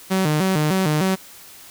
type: tone with vibrato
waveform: sawtooth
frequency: 169.8 Hz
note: F3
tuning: 48 cents flat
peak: -13 dBFS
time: 0.1-1.16 s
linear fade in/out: 20 ms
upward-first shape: square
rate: 3.3 Hz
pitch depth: 190 cents each way
effects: white hiss -43 dBFS RMS until 1.7 s